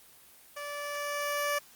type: tone with level ramp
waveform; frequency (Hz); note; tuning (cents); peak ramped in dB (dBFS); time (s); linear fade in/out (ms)
15% pulse; 581; D5; -19; -31 to -21; 0.56-1.59; 10
effects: white hiss -56 dBFS RMS until 1.75 s + Opus 24 kbps